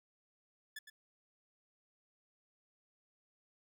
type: tone with echo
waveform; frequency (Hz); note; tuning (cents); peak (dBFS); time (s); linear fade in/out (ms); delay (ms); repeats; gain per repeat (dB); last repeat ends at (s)
sawtooth; 1730; A6; -30; -40; 0.76-0.79; 5; 110; 1; -9; 0.9
effects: none